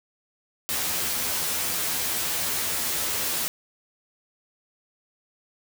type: noise with comb filter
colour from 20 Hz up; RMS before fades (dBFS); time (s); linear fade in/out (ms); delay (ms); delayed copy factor
white; -27; 0.69-3.48; 0; 12; +0.85
effects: none